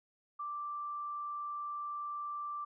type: tone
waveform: sine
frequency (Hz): 1174.7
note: D6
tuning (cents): 0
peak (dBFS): -37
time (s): 0.39-2.65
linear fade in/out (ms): 10
effects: none